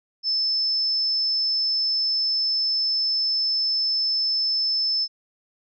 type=tone; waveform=sine; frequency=5260 Hz; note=E8; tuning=5 cents flat; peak=-20 dBFS; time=0.23-5.08 s; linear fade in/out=50 ms; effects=none